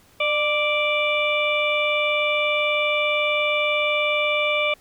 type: harmonic tone with a mistuned harmonic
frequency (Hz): 587.3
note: D5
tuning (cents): 0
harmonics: 1 / 2 / 4 / 5 / 6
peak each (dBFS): -23 / -28 / -22 / -30 / -30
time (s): 0.2-4.74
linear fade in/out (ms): 5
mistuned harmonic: 1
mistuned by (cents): +33
effects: pink hiss -55 dBFS RMS until 4.8 s